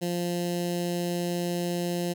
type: tone with notch filter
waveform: 15% pulse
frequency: 174.61 Hz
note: F3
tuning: in tune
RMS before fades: -29 dBFS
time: 0.01-2.14 s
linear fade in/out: 20 ms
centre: 1300 Hz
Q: 0.55
effects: none